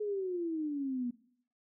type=exponential sweep; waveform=sine; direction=down; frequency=427.7 to 238 Hz; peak=-32 dBFS; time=0-1.11 s; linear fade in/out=10 ms; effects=noise-tail reverb RT60 0.6 s tail -18 dB re dry